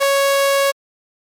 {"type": "tone", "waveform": "sawtooth", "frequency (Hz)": 554.4, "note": "C#5", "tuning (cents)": 0, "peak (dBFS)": -9, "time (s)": [0, 0.72], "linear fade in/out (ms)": 20, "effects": ["MP3 64 kbps"]}